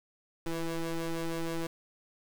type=ring-modulated tone; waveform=30% pulse; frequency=164.81 Hz; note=E3; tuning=in tune; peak=-26 dBFS; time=0.46-1.67 s; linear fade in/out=5 ms; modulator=168 Hz; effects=9-bit